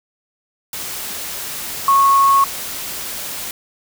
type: tone in noise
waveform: sine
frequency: 1100 Hz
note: C#6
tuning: 14 cents flat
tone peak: -9 dBFS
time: 1.88-2.44 s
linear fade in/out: 2 ms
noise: white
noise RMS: -27 dBFS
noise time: 0.73-3.51 s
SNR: +15 dB
effects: none